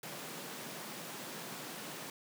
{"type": "high-pass noise", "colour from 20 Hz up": "pink", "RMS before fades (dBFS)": -45, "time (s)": [0.03, 2.1], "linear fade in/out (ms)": 2, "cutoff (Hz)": 140, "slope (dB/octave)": 48, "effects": []}